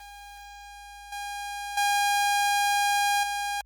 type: tone with level steps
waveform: sawtooth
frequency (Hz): 812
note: G#5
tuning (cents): -39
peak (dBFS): -39 / -29 / -18 / -24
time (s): 0-3.61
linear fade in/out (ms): 2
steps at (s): 1.12 / 1.77 / 3.23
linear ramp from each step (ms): 5
effects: added 52 Hz sine -54 dBFS peak until 3.65 s + Opus 24 kbps